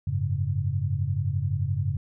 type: chord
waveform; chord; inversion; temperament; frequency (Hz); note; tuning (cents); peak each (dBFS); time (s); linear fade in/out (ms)
sine; F# suspended second; none; just; 92.5 / 104.06 / 138.75; F#2 / G#2 / C#3; 0 / +4 / +2; -28; 0.07-1.97; 5
effects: none